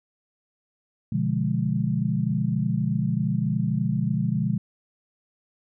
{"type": "chord", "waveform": "sine", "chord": "B diminished seventh", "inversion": "none", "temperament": "equal", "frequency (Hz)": [123.47, 146.83, 174.61, 207.7], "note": ["B2", "D3", "F3", "Ab3"], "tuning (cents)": [0, 0, 0, 0], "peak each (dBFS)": -27, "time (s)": [1.12, 4.58], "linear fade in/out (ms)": 5, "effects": []}